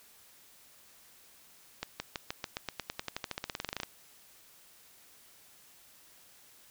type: accelerating click train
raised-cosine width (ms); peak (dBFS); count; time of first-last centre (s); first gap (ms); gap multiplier
0.2; -17; 25; 1.83-3.833; 170; 0.93
effects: white hiss -59 dBFS RMS until 6.7 s